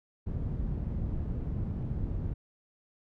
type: low-pass noise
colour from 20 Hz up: white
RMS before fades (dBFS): -33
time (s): 0.26-2.34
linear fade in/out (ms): 10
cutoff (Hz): 120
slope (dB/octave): 12
effects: none